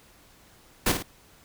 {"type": "noise with echo", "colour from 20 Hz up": "pink", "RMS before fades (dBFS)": -22, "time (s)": [0.86, 0.92], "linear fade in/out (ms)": 5, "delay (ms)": 53, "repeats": 2, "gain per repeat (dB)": -7, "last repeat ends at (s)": 1.026, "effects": ["pink hiss -56 dBFS RMS until 1.44 s"]}